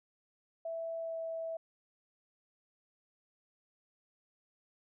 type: tone with pitch glide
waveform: sine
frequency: 659.3 to 654.7 Hz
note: E5 to E5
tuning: 0 to -12 cents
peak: -36 dBFS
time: 0.65-1.57 s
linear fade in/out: 5 ms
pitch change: -12 cents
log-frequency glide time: 1-1.17 s
effects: none